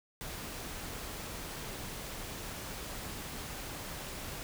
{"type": "noise", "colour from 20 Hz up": "pink", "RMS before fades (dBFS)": -42, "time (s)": [0.21, 4.43], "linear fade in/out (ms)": 0, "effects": []}